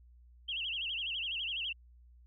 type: tone with vibrato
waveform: sine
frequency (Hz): 2960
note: F#7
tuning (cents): 0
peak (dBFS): -34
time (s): 0.48-1.73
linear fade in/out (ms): 10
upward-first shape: sine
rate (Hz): 12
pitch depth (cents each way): 190
effects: added 60 Hz sine -56 dBFS peak until 2.26 s